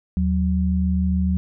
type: tone pair together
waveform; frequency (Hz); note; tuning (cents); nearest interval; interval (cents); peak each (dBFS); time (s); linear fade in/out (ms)
sine; 77.85 / 185; D#2 / F#3; +2 / 0; octave + minor third; 1498; -20; 0.17-1.37; 0
effects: none